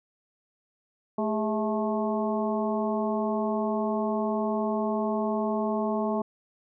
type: harmonic tone with a mistuned harmonic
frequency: 217.2 Hz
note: A3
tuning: 22 cents flat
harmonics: 1 / 2 / 3 / 4 / 5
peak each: -28 / -31 / -31 / -34 / -36 dBFS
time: 1.18-6.22 s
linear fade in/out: 5 ms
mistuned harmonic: 2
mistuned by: -89 cents
effects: none